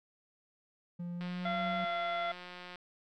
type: tone with pitch glide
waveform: triangle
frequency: 174.3 to 183.92 Hz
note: F3 to F#3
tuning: -3 to -10 cents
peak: -35 dBFS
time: 0.99-1.85 s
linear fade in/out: 10 ms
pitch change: +93 cents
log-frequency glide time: 1.16-1.54 s
type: click train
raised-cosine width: 0.3 ms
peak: -31 dBFS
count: 278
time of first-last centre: 1.21-2.757 s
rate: 179 Hz
type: harmonic tone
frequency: 685 Hz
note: F5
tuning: 34 cents flat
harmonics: 1 / 2 / 3 / 5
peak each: -34 / -38 / -41 / -45 dBFS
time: 1.45-2.32 s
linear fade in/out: 5 ms
effects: none